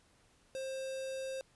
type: tone with notch filter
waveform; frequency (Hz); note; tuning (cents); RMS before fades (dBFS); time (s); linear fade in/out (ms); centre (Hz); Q
square; 530; C5; +22; -40; 0.55-1.41; 0; 1800; 1.9
effects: pink hiss -68 dBFS RMS until 1.55 s + resampled to 24000 Hz